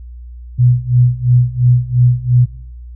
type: tone with tremolo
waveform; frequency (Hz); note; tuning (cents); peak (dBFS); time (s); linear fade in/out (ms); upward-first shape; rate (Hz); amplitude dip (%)
sine; 123.47; B2; 0; -5; 0.58-2.46; 20; sine; 2.9; 90
effects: noise-tail reverb RT60 0.8 s tail -23 dB re dry + added 60 Hz sine -29 dBFS peak until 2.95 s